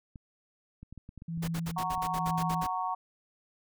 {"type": "clicks", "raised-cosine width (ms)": 5, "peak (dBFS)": -33, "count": 10, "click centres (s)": [0.158, 0.83, 0.926, 0.977, 1.091, 1.177, 1.221, 1.376, 1.477, 1.978]}
{"type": "tone with tremolo", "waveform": "sine", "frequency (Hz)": 166.1, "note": "E3", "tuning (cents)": 13, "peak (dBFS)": -30, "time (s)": [1.28, 2.64], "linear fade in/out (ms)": 5, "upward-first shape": "sine", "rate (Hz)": 1.1, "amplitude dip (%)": 80}
{"type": "noise bursts", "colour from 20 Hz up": "pink", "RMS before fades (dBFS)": -39, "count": 11, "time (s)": [1.42, 2.67], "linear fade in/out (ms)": 10, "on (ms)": 60, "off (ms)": 59}
{"type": "chord", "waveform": "sine", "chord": "F# major", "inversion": "none", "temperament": "just", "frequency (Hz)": [740, 925, 1110], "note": ["F#5", "A#5", "C#6"], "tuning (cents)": [0, -14, 2], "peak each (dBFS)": -34, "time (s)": [1.76, 2.95], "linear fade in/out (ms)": 10}
{"effects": []}